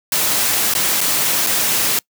white noise with dropouts, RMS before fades -17 dBFS, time 0.12-1.99 s, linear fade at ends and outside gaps 2 ms, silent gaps 0.738-0.75 / 1.007-1.012 / 1.465-1.469 s, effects noise-tail reverb RT60 0.1 s tail -25 dB re dry + high-pass 100 Hz 12 dB/octave

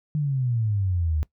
sine exponential sweep, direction down, 153.9 to 74 Hz, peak -21 dBFS, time 0.15-1.23 s, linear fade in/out 0 ms, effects noise-tail reverb RT60 0.1 s tail -20 dB re dry

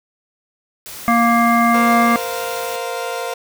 white noise, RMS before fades -33 dBFS, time 0.86-2.76 s, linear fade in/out 0 ms
harmonic tone, 234 Hz, A#3, 7 cents sharp, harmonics 1 / 3 / 5 / 7 / 9, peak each -15 / -17 / -16 / -26 / -21 dBFS, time 1.08-2.16 s, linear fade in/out 0 ms
30% pulse chord, Bb suspended second, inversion none, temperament equal with one note detuned, 466.2 / 519 / 698.5 Hz, Bb4 / C5 / F5, 0 / -14 / 0 cents, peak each -24 dBFS, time 1.74-3.34 s, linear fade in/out 5 ms
effects none

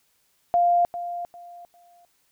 sine tone with echo, 698.5 Hz, F5, in tune, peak -16 dBFS, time 0.54-0.85 s, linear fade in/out 0 ms, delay 400 ms, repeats 3, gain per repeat -12 dB, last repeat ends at 2.05 s, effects white hiss -67 dBFS RMS until 2.31 s

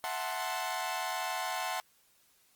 sawtooth chord, F# half-diminished seventh, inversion third, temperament equal, 659.3 / 740 / 880 / 1046.5 Hz, E5 / F#5 / A5 / C6, 0 / 0 / 0 / 0 cents, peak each -38 / -33 / -35 / -35 dBFS, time 0.04-1.8 s, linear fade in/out 0 ms, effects white hiss -67 dBFS RMS until 2.55 s + Opus 32 kbps

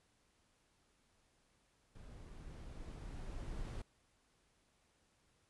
brown noise with level ramp, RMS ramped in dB -54 to -43 dBFS, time 1.95-3.82 s, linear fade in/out 5 ms, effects pink hiss -75 dBFS RMS until 5.49 s + resampled to 24000 Hz

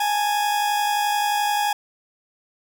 40% pulse tone pair together, 828 / 879.5 Hz, G#5 / A5, -5 / -1 cents, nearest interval minor second, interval 104 cents, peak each -19 / -28 dBFS, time 0-1.73 s, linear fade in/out 5 ms, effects none

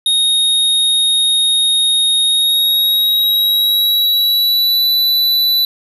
square tone with pitch glide, 3729 to 3974 Hz, A#7 to B7, 0 to +10 cents, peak -11 dBFS, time 0.06-5.65 s, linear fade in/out 2 ms, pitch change +110 cents, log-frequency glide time 2.23-4.88 s, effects none

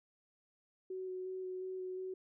sine tone with vibrato, 372 Hz, F#4, 9 cents sharp, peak -39 dBFS, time 0.9-2.14 s, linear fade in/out 5 ms, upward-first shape square, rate 2.8 Hz, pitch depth 10 cents each way, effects none

